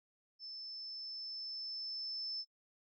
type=tone with level ramp; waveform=sine; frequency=5274 Hz; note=E8; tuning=in tune; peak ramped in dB=-45 to -38 dBFS; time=0.39-2.45 s; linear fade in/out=50 ms; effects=noise-tail reverb RT60 0.1 s tail -24 dB re dry